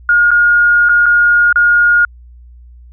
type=tone with dropouts; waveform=sine; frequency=1428 Hz; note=F6; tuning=38 cents sharp; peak=-6 dBFS; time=0.09-2.05 s; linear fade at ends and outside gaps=2 ms; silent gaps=0.307-0.314 / 0.888-0.893 / 1.059-1.063 / 1.527-1.558 s; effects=added 60 Hz sine -35 dBFS peak until 2.92 s